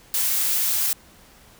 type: noise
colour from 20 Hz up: blue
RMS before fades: -22 dBFS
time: 0.14-0.93 s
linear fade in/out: 2 ms
effects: pink hiss -51 dBFS RMS until 1.59 s